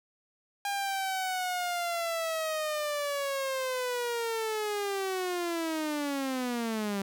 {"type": "linear sweep", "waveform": "sawtooth", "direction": "down", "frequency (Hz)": [808, 194.3], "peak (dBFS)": -26, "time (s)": [0.65, 7.02], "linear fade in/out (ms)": 2, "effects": []}